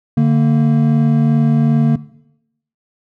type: tone pair together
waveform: triangle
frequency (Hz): 146.42 / 229.1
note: D3 / A#3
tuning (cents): -5 / -30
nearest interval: minor sixth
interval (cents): 775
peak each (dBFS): -10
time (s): 0.17-1.96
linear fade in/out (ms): 5
effects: noise-tail reverb RT60 0.8 s tail -18 dB re dry